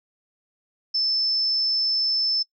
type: tone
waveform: sine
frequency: 5274 Hz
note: E8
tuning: in tune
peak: -20 dBFS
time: 0.94-2.43 s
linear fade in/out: 10 ms
effects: noise-tail reverb RT60 0.1 s tail -22 dB re dry